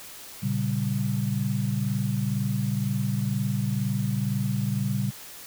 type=chord; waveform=sine; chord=G diminished; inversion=first; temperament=equal; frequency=116.54 / 138.59 / 196 Hz; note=Bb2 / Db3 / G3; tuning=0 / 0 / 0 cents; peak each=-28 dBFS; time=0.42-5.11 s; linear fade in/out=20 ms; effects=white hiss -43 dBFS RMS until 5.46 s